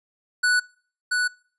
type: tone with echo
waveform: square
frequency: 1480 Hz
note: F#6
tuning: in tune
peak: -18 dBFS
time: 0.43-0.6 s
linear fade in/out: 10 ms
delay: 680 ms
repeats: 1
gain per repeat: -3 dB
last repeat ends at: 1.28 s
effects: noise-tail reverb RT60 0.5 s tail -25 dB re dry + resampled to 24000 Hz